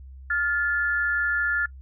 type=tone pair together; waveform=sine; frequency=1408.9 / 1734 Hz; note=F6 / A6; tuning=+15 / -26 cents; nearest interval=major third; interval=359 cents; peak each=-24 dBFS; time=0.3-1.66 s; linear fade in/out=5 ms; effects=noise-tail reverb RT60 0.1 s tail -23 dB re dry + added 66 Hz sine -40 dBFS peak until 1.81 s